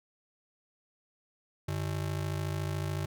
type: ring-modulated tone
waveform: square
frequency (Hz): 121.2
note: B2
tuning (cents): -32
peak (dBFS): -29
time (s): 1.68-3.06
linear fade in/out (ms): 5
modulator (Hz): 26.9
effects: none